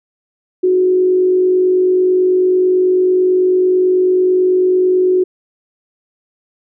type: tone with frequency modulation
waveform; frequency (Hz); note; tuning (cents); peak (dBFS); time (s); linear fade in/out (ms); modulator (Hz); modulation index
sine; 367.6; F#4; -11; -9; 0.63-5.24; 10; 49.1; 0.28
effects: none